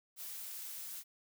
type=noise; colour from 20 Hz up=blue; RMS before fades=-45 dBFS; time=0.16-1.04 s; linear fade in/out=50 ms; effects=none